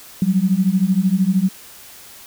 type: beating tone pair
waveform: sine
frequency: 181.5 / 194.5 Hz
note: F#3 / G3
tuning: -33 / -13 cents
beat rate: 13 Hz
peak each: -17 / -16 dBFS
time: 0.22-1.49 s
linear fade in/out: 2 ms
effects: white hiss -41 dBFS RMS until 2.26 s